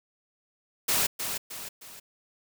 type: noise with echo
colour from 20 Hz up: white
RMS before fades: -25 dBFS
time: 0.88-1.07 s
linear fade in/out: 10 ms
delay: 310 ms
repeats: 3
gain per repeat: -7 dB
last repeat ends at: 2 s
effects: none